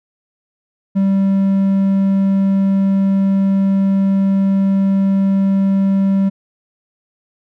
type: tone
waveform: triangle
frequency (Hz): 194.8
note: G3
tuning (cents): -11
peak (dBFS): -9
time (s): 0.95-6.3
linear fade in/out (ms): 20
effects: none